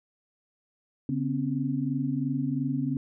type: tone cluster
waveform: sine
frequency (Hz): 141.9 / 250.4 / 273.3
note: C#3 / B3 / C#4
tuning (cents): +41 / +24 / -24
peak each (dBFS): -30 / -30 / -30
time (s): 1.09-2.97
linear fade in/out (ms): 2
effects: none